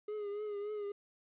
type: tone with vibrato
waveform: triangle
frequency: 415 Hz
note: G#4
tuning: 1 cent flat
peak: -35 dBFS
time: 0.08-0.92 s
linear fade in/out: 5 ms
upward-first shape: triangle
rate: 3.5 Hz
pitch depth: 56 cents each way
effects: resampled to 8000 Hz + 12-bit